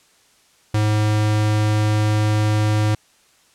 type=tone; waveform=square; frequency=106.5 Hz; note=G#2; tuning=44 cents sharp; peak=-16 dBFS; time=0.74-2.95 s; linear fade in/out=5 ms; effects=white hiss -56 dBFS RMS until 3.54 s + low-pass 9000 Hz 12 dB/octave